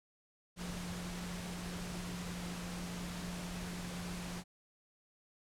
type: tone in noise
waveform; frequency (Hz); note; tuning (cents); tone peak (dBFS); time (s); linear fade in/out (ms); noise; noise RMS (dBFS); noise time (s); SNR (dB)
sine; 176.9; F3; +23; -42; 0.56-4.44; 50; pink; -45; 0.56-4.44; 0
effects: low-pass 10000 Hz 12 dB/octave